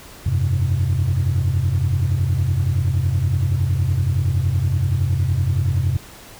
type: chord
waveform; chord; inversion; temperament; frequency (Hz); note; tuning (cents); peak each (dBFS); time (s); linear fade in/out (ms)
sine; F suspended second; none; equal; 87.31 / 98 / 130.81; F2 / G2 / C3; 0 / 0 / 0; -19; 0.26-5.97; 5
effects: tanh soft clip ceiling -11 dBFS + pink hiss -41 dBFS RMS until 6.39 s